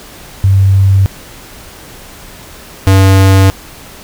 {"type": "tone pair in turn", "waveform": ["sine", "square"], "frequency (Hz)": [97, 96.11], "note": ["G2", "G2"], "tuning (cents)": [-18, -34], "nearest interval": "unison", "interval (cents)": 16, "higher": "first", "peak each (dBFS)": -4, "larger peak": "neither", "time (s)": [[0.44, 1.06], [2.87, 3.5]], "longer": "second", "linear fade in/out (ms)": 0, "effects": ["pink hiss -33 dBFS RMS until 4.03 s"]}